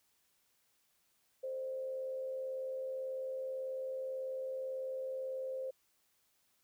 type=tone with frequency modulation; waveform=sine; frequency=523.3 Hz; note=C5; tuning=in tune; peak=-37 dBFS; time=1.43-5.71 s; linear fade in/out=10 ms; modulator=78.2 Hz; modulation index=0.33; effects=white hiss -75 dBFS RMS until 6.63 s